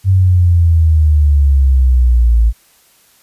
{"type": "exponential sweep", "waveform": "sine", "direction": "down", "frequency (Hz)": [96.7, 55], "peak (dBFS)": -6, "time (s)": [0.04, 2.53], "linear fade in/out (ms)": 50, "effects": ["white hiss -50 dBFS RMS until 3.22 s", "resampled to 32000 Hz"]}